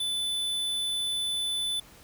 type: tone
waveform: square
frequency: 3500 Hz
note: A7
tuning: 10 cents flat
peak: -28 dBFS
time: 0-1.8 s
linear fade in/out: 5 ms
effects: pink hiss -53 dBFS RMS until 2.03 s